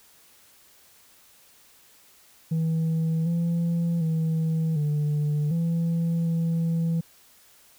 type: tone with pitch steps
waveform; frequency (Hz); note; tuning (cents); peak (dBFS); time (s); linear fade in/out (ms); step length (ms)
sine; 161.8 / 169.3 / 160.8 / 148.8 / 167.1 / 165.6; E3 / E3 / E3 / D3 / E3 / E3; -32 / +46 / -43 / +23 / +24 / +8; -19; 2.51-7.01; 10; 750
effects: tanh soft clip ceiling -21 dBFS + white hiss -56 dBFS RMS until 7.78 s